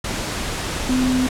sine tone in noise, 255.3 Hz, C4, 42 cents flat, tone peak -16 dBFS, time 0.89-1.27 s, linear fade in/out 5 ms, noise pink, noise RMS -25 dBFS, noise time 0.04-1.29 s, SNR +6 dB, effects low-pass 9000 Hz 12 dB/octave

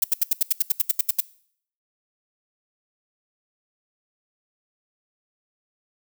violet noise bursts, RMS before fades -18 dBFS, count 13, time 0.02-1.205 s, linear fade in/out 5 ms, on 21 ms, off 76 ms, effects noise-tail reverb RT60 0.6 s tail -21 dB re dry

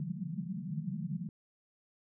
white band-pass noise, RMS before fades -38 dBFS, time 0-1.29 s, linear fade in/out 2 ms, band 140 to 210 Hz, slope 96 dB/octave, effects none

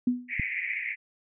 sine tone with exponential decay, 246.9 Hz, B3, in tune, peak -18 dBFS, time 0.07-0.33 s, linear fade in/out 5 ms, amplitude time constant 56 ms
pink band-pass noise, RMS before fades -32 dBFS, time 0.28-0.96 s, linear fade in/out 50 ms, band 1900 to 2400 Hz, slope 96 dB/octave
click, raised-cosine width 5 ms, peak -18 dBFS, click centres 0.397 s
effects none

